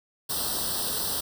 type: noise with comb filter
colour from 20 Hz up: white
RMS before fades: -29 dBFS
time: 0.29-1.21 s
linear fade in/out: 10 ms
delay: 0.22 ms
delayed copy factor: +0.95
effects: none